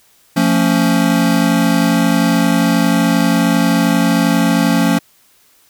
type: chord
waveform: square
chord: F augmented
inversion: none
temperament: equal with one note detuned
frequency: 174.61 / 224.5 / 277.2 Hz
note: F3 / A3 / C#4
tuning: 0 / +35 / 0 cents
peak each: -16 dBFS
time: 0.36-4.99 s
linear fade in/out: 10 ms
effects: white hiss -52 dBFS RMS until 5.69 s